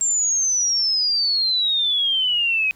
sine exponential sweep, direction down, 7459 to 2509 Hz, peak -17 dBFS, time 0.01-2.71 s, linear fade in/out 0 ms, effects pink hiss -53 dBFS RMS until 2.75 s

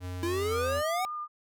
square tone with pitch glide, 90.4 to 84.35 Hz, F#2 to E2, -40 to +40 cents, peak -35 dBFS, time 0-0.83 s, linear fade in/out 50 ms, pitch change -120 cents, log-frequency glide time 0.34-0.59 s
square exponential sweep, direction up, 331.9 to 766 Hz, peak -29 dBFS, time 0.23-1.05 s, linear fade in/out 0 ms
sine tone with vibrato, 1210 Hz, D#6, 49 cents flat, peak -33 dBFS, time 0.49-1.28 s, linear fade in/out 50 ms, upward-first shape triangle, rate 6.6 Hz, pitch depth 13 cents each way
effects none

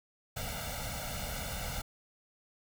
pink noise with comb filter, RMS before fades -38 dBFS, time 0.36-1.82 s, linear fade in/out 10 ms, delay 1.4 ms, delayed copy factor +1, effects none

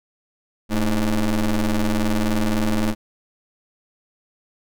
35% pulse ring-modulated tone, 103.3 Hz, G#2, 9 cents flat, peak -13 dBFS, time 0.69-2.95 s, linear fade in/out 50 ms, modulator 113 Hz, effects none

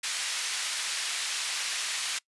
pink band-pass noise, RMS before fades -32 dBFS, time 0.03-2.19 s, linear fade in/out 10 ms, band 2100 to 10000 Hz, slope 12 dB/octave, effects noise-tail reverb RT60 0.1 s tail -23 dB re dry + resampled to 24000 Hz

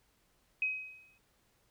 sine tone with exponential decay, 2531 Hz, D#7, 29 cents sharp, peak -27 dBFS, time 0.62-1.18 s, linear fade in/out 2 ms, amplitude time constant 120 ms, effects pink hiss -72 dBFS RMS until 1.7 s

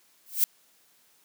violet noise with exponential growth, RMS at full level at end -18 dBFS, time 0.26-0.44 s, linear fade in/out 1 ms, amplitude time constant 39 ms, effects white hiss -63 dBFS RMS until 1.24 s + high-pass 150 Hz 12 dB/octave

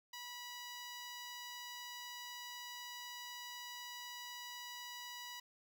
10% pulse tone, 976 Hz, B5, 21 cents flat, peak -38 dBFS, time 0.13-5.4 s, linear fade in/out 5 ms, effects none

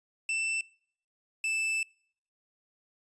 45% pulse tone pair in turn, 2664 / 2639 Hz, E7 / E7, +18 / +1 cents, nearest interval unison, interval 17 cents, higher first, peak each -28 dBFS, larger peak neither, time 0.29-0.61 / 1.44-1.83 s, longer second, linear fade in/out 2 ms, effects noise-tail reverb RT60 0.6 s tail -26 dB re dry + resampled to 22050 Hz

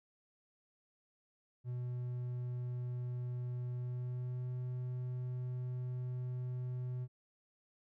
triangle tone with pitch glide, 123.47 to 125.34 Hz, B2 to B2, 0 to +26 cents, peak -35 dBFS, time 1.64-7.08 s, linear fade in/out 50 ms, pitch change +26 cents, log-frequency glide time 3.74-4.5 s, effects none

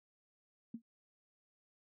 sine tone with exponential decay, 230 Hz, A#3, 23 cents flat, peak -37 dBFS, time 0.74-0.82 s, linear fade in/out 5 ms, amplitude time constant 17 ms, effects none

